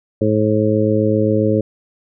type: harmonic tone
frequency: 107.4 Hz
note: A2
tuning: 41 cents flat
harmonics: 1 / 2 / 3 / 4 / 5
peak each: -19 / -19 / -19 / -19 / -19 dBFS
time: 0.21-1.61 s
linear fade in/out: 5 ms
effects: none